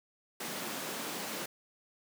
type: high-pass noise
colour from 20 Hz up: pink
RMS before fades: -39 dBFS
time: 0.4-1.46 s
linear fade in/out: 5 ms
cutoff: 190 Hz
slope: 24 dB/octave
effects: none